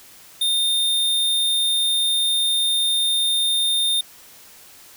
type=tone; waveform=square; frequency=3635 Hz; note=A#7; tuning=44 cents flat; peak=-18 dBFS; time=0.41-4.01 s; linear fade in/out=5 ms; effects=white hiss -46 dBFS RMS until 4.96 s